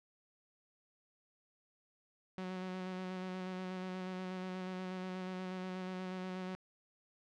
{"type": "tone with vibrato", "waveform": "sawtooth", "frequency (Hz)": 185, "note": "F#3", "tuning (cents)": 0, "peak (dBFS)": -36, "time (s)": [2.38, 6.55], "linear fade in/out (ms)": 0, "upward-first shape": "square", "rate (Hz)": 8.3, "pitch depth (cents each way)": 15, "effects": ["low-pass 4000 Hz 12 dB/octave"]}